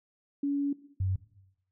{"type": "tone pair in turn", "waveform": "sine", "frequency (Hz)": [283.1, 94.47], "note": ["C#4", "F#2"], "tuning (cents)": [37, 37], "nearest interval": "octave + perfect fifth", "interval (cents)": 1900, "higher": "first", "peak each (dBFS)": -26, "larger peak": "neither", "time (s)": [[0.43, 0.73], [1, 1.16]], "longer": "first", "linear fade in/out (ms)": 5, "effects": ["noise-tail reverb RT60 0.9 s tail -18 dB re dry"]}